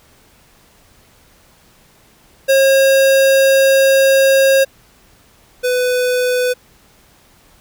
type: tone pair in turn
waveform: square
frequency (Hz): 540 / 498.8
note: C#5 / B4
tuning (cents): -45 / +17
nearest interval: minor second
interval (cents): 138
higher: first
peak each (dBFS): -9 / -14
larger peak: first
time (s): 2.48-4.65 / 5.63-6.54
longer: first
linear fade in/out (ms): 20
effects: pink hiss -50 dBFS RMS until 7.6 s